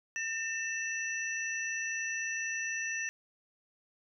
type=tone cluster; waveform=sine; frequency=1811 / 2658 / 5880 Hz; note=A6 / E7 / F#8; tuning=+49 / +14 / -12 cents; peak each=-35 / -38 / -40 dBFS; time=0.16-3.09 s; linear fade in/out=0 ms; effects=none